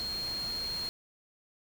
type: tone in noise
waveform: sine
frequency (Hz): 4233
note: C8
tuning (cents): +19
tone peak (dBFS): -33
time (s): 0-0.89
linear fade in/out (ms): 0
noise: pink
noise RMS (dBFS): -44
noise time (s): 0-0.89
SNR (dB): +8
effects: none